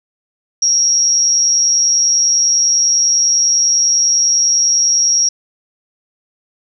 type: tone with amplitude modulation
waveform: sine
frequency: 5630 Hz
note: F8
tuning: 13 cents sharp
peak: -6 dBFS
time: 0.62-5.29 s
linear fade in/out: 5 ms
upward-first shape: sine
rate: 160 Hz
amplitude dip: 80%
effects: none